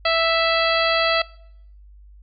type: harmonic tone with a mistuned harmonic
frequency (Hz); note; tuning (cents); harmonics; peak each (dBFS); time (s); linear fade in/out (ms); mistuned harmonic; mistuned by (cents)
659.3; E5; 0; 1 / 2 / 3 / 4 / 5 / 6 / 7; -20 / -23 / -25 / -26 / -27 / -28 / -28; 0.05-1.22; 5; 6; +45
effects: noise-tail reverb RT60 0.7 s tail -23 dB re dry + added 50 Hz sine -43 dBFS peak until 2.22 s